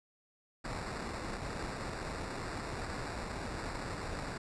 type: noise with sample-and-hold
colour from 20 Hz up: pink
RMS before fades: -40 dBFS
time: 0.64-4.38 s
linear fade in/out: 10 ms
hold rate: 3150 Hz
effects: resampled to 22050 Hz